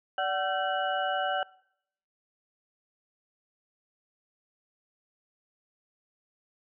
sine tone cluster, 582 / 751 / 1353 / 1543 / 2935 Hz, D5 / F#5 / E6 / G6 / F#7, -16 / +26 / +45 / -28 / -15 cents, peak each -33 / -29 / -36 / -33 / -38 dBFS, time 0.18-1.43 s, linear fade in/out 2 ms, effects noise-tail reverb RT60 0.7 s tail -23 dB re dry

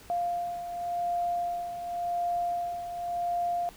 sine beating tone pair, 698.5 / 699.4 Hz, F5 / F5, 0 / +2 cents, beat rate 0.9 Hz, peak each -29 / -36 dBFS, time 0.1-3.69 s, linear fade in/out 0 ms, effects pink hiss -52 dBFS RMS until 3.76 s

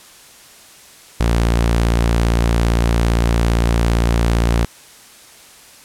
sawtooth tone, 57.6 Hz, A#1, 20 cents flat, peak -9 dBFS, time 1.2-4.65 s, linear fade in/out 5 ms, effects white hiss -43 dBFS RMS until 5.84 s + low-pass 11000 Hz 12 dB/octave

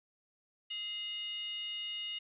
sine tone with frequency modulation, 2870 Hz, F7, 47 cents sharp, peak -37 dBFS, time 0.7-2.19 s, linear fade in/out 10 ms, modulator 792 Hz, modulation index 0.5, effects none

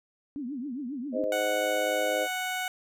sine tone with vibrato, 265 Hz, C4, 22 cents sharp, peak -32 dBFS, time 0.36-1.24 s, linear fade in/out 0 ms, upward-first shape triangle, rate 7.4 Hz, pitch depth 260 cents each way
harmonic tone, 103.83 Hz, G#2, in tune, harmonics 3 / 4 / 5 / 6, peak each -38 / -39 / -29 / -30 dBFS, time 1.12-2.28 s, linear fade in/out 50 ms
15% pulse tone, 740 Hz, F#5, in tune, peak -23 dBFS, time 1.32-2.68 s, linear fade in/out 2 ms
effects none

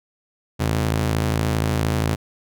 sawtooth ring-modulated tone, 110 Hz, A2, in tune, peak -12 dBFS, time 0.59-2.16 s, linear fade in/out 20 ms, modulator 26.4 Hz, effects none

